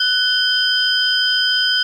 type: tone cluster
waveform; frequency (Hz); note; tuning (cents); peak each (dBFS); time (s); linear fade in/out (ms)
sine; 1492 / 3127 / 4977; F#6 / G7 / D#8; +14 / -5 / 0; -18; 0-1.83; 5
effects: tanh soft clip ceiling -4 dBFS + 8-bit